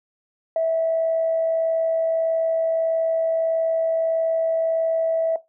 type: tone with amplitude modulation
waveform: sine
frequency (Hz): 653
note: E5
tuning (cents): -17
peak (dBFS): -16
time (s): 0.56-5.36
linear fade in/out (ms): 2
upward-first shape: sine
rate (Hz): 61.6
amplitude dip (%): 25
effects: noise-tail reverb RT60 0.2 s tail -17 dB re dry + tanh soft clip ceiling -12 dBFS